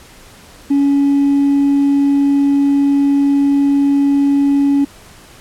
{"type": "tone with hard clipping", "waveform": "triangle", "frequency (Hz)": 280.8, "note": "C#4", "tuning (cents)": 22, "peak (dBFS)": -9, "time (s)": [0.7, 4.85], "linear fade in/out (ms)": 10, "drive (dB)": 2, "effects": ["pink hiss -41 dBFS RMS until 5.4 s", "low-pass 12000 Hz 12 dB/octave"]}